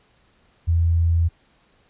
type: tone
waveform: sine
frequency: 83.7 Hz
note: E2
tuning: 27 cents sharp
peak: -15 dBFS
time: 0.67-1.29 s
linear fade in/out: 20 ms
effects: pink hiss -60 dBFS RMS until 1.89 s + resampled to 8000 Hz